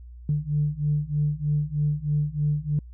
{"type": "beating tone pair", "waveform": "sine", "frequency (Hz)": [146.83, 150.03], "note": ["D3", "D3"], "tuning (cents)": [0, 37], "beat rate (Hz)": 3.2, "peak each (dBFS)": [-25, -24], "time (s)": [0.29, 2.79], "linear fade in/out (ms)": 2, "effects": ["tanh soft clip ceiling -14 dBFS", "added 60 Hz sine -40 dBFS peak until 2.93 s"]}